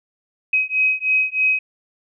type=beating tone pair; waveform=sine; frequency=2531 / 2534.2 Hz; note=D#7 / D#7; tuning=+29 / +31 cents; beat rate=3.2 Hz; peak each=-19 dBFS; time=0.53-1.59 s; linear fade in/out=5 ms; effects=none